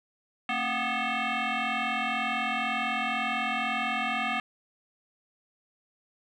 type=tone with frequency modulation; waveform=sine; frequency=714 Hz; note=F5; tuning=38 cents sharp; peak=-25 dBFS; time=0.49-4.4 s; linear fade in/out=2 ms; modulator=490 Hz; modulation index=4.6; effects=tanh soft clip ceiling -23 dBFS + 11-bit